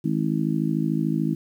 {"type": "harmonic tone", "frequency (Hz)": 53.5, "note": "A1", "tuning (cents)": -48, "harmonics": [3, 4, 5, 6], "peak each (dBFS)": [-25, -26, -27, -28], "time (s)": [0.04, 1.35], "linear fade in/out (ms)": 10, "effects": ["9-bit"]}